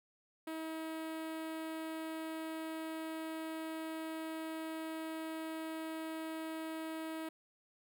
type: tone with notch filter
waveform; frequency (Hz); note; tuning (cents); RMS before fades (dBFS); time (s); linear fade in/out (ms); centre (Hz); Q
sawtooth; 320; D#4; +49; -42; 0.47-7.29; 5; 5900; 1
effects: none